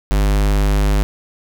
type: tone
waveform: square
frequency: 50.4 Hz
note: G1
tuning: 49 cents sharp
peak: -13 dBFS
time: 0.11-1.03 s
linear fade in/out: 0 ms
effects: none

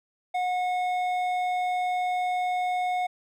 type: tone with hard clipping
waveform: sine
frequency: 727 Hz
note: F#5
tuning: 31 cents flat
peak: -26 dBFS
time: 0.34-3.07 s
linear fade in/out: 10 ms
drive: 8 dB
effects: none

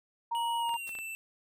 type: tone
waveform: sine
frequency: 932.3 Hz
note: A#5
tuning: in tune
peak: -29 dBFS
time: 0.31-0.77 s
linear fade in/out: 10 ms
type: tone with pitch glide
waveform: square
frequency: 2921 to 2663 Hz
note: F#7 to E7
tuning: -23 to +17 cents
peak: -38 dBFS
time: 0.35-1.15 s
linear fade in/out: 0 ms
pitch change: -160 cents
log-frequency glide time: 0.59-0.96 s
type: clicks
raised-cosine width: 0.3 ms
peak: -31 dBFS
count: 5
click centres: 0.693 / 0.741 / 0.892 / 0.952 / 0.988 s
type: noise with exponential decay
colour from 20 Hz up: white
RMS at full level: -47 dBFS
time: 0.87-0.99 s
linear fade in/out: 1 ms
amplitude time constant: 26 ms
effects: none

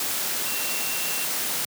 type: tone in noise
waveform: sine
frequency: 2727 Hz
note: F7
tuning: 42 cents flat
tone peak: -34 dBFS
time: 0.46-1.25 s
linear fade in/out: 2 ms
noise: white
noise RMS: -27 dBFS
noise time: 0-1.65 s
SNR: -10 dB
effects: high-pass 150 Hz 12 dB/octave

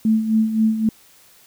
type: tone with tremolo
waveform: sine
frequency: 220 Hz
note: A3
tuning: in tune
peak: -12 dBFS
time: 0.05-0.89 s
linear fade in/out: 2 ms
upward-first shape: sine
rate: 3.8 Hz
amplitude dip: 65%
effects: white hiss -51 dBFS RMS until 1.46 s

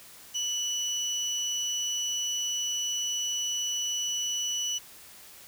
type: tone pair together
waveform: sine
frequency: 2960 / 5920 Hz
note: F#7 / F#8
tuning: 0 / 0 cents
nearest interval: octave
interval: 1200 cents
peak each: -29 / -29 dBFS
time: 0.34-4.79 s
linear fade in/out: 20 ms
effects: tanh soft clip ceiling -24 dBFS + white hiss -50 dBFS RMS until 5.47 s

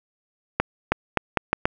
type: accelerating click train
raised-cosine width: 0.5 ms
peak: -3 dBFS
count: 6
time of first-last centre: 0.6-1.655 s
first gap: 320 ms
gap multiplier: 0.79
effects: none

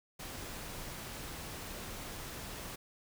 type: noise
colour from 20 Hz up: pink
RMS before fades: -44 dBFS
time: 0.19-2.76 s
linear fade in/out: 10 ms
effects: none

